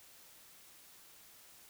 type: silence
effects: white hiss -59 dBFS RMS until 1.69 s